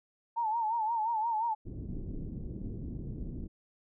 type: tone with vibrato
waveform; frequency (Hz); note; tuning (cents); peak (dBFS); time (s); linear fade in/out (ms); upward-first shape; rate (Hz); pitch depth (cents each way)
sine; 898; A5; +35; -28; 0.36-1.55; 20; sine; 5.7; 91
type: low-pass noise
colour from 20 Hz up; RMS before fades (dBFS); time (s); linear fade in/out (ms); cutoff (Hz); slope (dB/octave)
pink; -39; 1.65-3.48; 20; 330; 24
effects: none